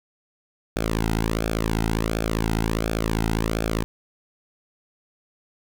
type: tone with flanger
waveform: sawtooth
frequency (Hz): 55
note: A1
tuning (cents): 0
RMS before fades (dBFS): -24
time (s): 0.76-3.84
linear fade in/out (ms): 0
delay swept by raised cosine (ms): 1 to 1.77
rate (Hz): 1.4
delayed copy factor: -0.75
effects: none